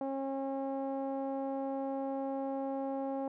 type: tone with low-pass filter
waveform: sawtooth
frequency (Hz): 271.1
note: C#4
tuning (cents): -38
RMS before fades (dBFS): -36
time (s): 0.01-3.28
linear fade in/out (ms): 2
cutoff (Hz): 710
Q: 3.7
effects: none